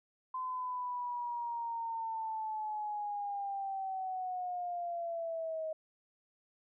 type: linear sweep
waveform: sine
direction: down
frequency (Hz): 1029 to 629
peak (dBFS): -35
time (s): 0.34-5.73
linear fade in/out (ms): 5
effects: none